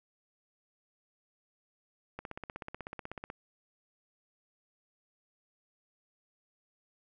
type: click train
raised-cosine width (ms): 0.5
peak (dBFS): -25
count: 19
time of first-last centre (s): 2.19-3.301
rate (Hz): 16.2
effects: none